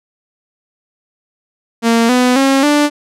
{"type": "tone with pitch steps", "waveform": "sawtooth", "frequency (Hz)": [230.5, 249.9, 271, 293.8], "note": ["A#3", "B3", "C#4", "D4"], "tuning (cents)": [-19, 21, -39, 1], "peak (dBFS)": -5, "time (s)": [1.82, 2.9], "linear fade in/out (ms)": 50, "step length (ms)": 270, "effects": ["low-pass 10000 Hz 12 dB/octave"]}